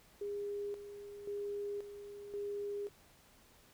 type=tone with tremolo; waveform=sine; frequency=407.5 Hz; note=G#4; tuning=33 cents flat; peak=-37 dBFS; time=0.21-2.89 s; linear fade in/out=5 ms; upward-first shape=square; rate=0.94 Hz; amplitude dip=65%; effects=pink hiss -64 dBFS RMS until 3.73 s